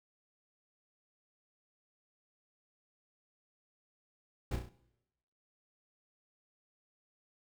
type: noise with echo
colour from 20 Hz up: brown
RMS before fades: -34 dBFS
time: 4.51-4.56 s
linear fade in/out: 5 ms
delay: 33 ms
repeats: 4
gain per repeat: -5 dB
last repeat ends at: 4.692 s
effects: noise-tail reverb RT60 0.9 s tail -19 dB re dry